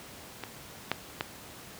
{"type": "clicks", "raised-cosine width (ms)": 0.3, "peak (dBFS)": [-20, -10, -13], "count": 3, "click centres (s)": [0.437, 0.916, 1.209], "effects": ["pink hiss -47 dBFS RMS until 1.79 s", "high-pass 80 Hz 12 dB/octave"]}